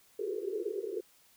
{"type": "band-pass noise", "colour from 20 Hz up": "pink", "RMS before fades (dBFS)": -36, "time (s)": [0.19, 1.01], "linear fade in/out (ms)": 5, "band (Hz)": [360, 460], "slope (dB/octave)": 96, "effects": ["white hiss -64 dBFS RMS until 1.36 s"]}